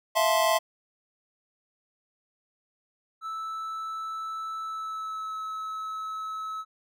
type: chord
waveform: square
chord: F major seventh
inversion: third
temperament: just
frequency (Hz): 654.8 / 698.5 / 873.1 / 1047.7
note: E5 / F5 / A5 / C6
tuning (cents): -12 / 0 / -14 / +2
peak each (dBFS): -25 / -30 / -30 / -27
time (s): 0.15-0.59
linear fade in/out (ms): 20
type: tone with pitch glide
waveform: triangle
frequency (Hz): 1314 to 1294.4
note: E6 to E6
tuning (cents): -6 to -32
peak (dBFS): -30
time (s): 3.21-6.65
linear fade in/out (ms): 50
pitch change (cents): -26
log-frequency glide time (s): 4.6-5.38
effects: none